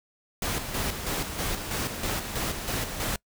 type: noise with tremolo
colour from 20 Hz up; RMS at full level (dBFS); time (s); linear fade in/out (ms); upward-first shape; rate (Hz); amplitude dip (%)
pink; -29; 0.42-3.16; 2; square; 3.1; 50
effects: noise-tail reverb RT60 0.1 s tail -25 dB re dry